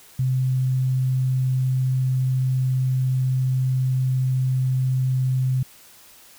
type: tone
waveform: sine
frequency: 129.6 Hz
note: C3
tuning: 16 cents flat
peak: -18 dBFS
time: 0.19-5.63 s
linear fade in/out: 5 ms
effects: white hiss -49 dBFS RMS until 6.38 s